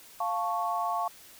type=chord; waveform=sine; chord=F augmented; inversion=none; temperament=equal; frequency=698.5 / 880 / 1108.7 Hz; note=F5 / A5 / C#6; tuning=0 / 0 / 0 cents; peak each=-31 / -33 / -31 dBFS; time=0.2-1.08 s; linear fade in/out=5 ms; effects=white hiss -52 dBFS RMS until 1.39 s